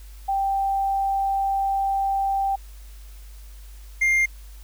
sine / triangle tone pair in turn, 784 / 2111 Hz, G5 / C7, 0 / +15 cents, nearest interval octave + perfect fourth, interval 1715 cents, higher second, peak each -20 / -15 dBFS, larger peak second, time 0.28-2.56 / 4.01-4.26 s, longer first, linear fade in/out 10 ms, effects added 50 Hz sine -39 dBFS peak until 4.63 s + white hiss -53 dBFS RMS until 4.63 s

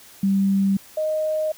sine tone pair in turn, 195.7 / 621.3 Hz, G3 / D#5, -3 / -3 cents, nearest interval octave + minor sixth, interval 2000 cents, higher second, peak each -16 / -20 dBFS, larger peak first, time 0.23-0.77 / 0.97-1.52 s, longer second, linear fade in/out 5 ms, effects white hiss -47 dBFS RMS until 1.57 s

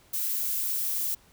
violet noise, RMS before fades -29 dBFS, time 0.13-1.15 s, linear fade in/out 10 ms, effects pink hiss -59 dBFS RMS until 1.32 s

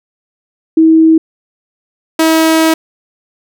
sine / sawtooth tone pair in turn, 321.4 / 321.4 Hz, E4 / E4, -44 / -44 cents, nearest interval unison, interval 0 cents, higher neither, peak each -3 dBFS, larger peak neither, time 0.77-1.18 / 2.19-2.74 s, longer second, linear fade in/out 5 ms, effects none

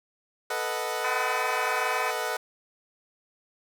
20% pulse chord, B dominant seventh, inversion third, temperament equal, 440 / 493.9 / 622.3 / 740 Hz, A4 / B4 / D#5 / F#5, 0 / 0 / 0 / 0 cents, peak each -29 dBFS, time 0.5-2.37 s, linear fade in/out 5 ms
harmonic tone, 253.8 Hz, B3, 47 cents sharp, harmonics 3 / 4 / 5 / 6 / 7 / 8 / 9 / 10, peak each -36 / -32 / -35 / -37 / -36 / -42 / -36 / -37 dBFS, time 1.04-2.11 s, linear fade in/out 5 ms
effects none

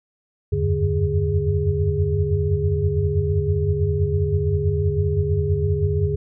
sine tone cluster, 81.7 / 91.1 / 97.1 / 145.7 / 411.4 Hz, E2 / F#2 / G2 / D3 / G#4, -15 / -26 / -16 / -13 / -16 cents, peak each -24 dBFS, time 0.52-6.16 s, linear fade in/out 10 ms, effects none

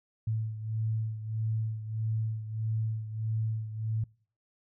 sine beating tone pair, 110 / 111.6 Hz, A2 / A2, 0 / +25 cents, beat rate 1.6 Hz, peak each -30 / -36 dBFS, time 0.27-4.04 s, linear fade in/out 5 ms, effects noise-tail reverb RT60 0.5 s tail -26 dB re dry

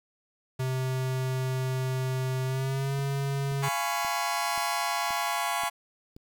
square tone with pitch glide, 130 to 138.53 Hz, C3 to C#3, -11 to -1 cents, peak -28 dBFS, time 0.59-3.69 s, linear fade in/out 10 ms, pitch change +110 cents, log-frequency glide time 2.45-2.96 s
click train, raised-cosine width 3 ms, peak -34 dBFS, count 7, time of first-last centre 2.99-6.165 s, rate 1.89 Hz
sawtooth chord, C# dominant seventh, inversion first, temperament just, 693 / 831.5 / 997.9 / 1108.7 Hz, E#5 / G#5 / B5 / C#6, -14 / +2 / +18 / 0 cents, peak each -29 / -28 / -30 / -29 dBFS, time 3.62-5.7 s, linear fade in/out 20 ms
effects 9-bit

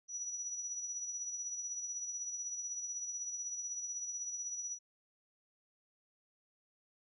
sine tone with tremolo, 5870 Hz, F#8, 15 cents flat, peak -36 dBFS, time 0.08-4.79 s, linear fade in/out 50 ms, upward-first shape triangle, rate 16 Hz, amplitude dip 55%, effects none

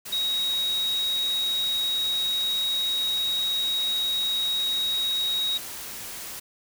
sine tone in noise, 3794 Hz, A#7, 30 cents sharp, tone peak -23 dBFS, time 0.12-5.58 s, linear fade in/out 10 ms, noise white, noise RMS -37 dBFS, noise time 0.05-6.4 s, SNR +11 dB, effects none

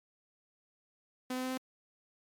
sawtooth tone with pitch steps, 254.2 / 255.8 / 257.5 / 259.1 Hz, C4 / C4 / C4 / C4, -50 / -39 / -28 / -17 cents, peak -30 dBFS, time 1.3-1.576 s, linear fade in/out 5 ms, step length 69 ms, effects MP3 96 kbps

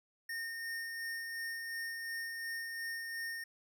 square tone with tremolo, 1833 Hz, A#6, 30 cents flat, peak -38 dBFS, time 0.29-3.44 s, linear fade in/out 5 ms, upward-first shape sine, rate 2.8 Hz, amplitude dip 30%, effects none

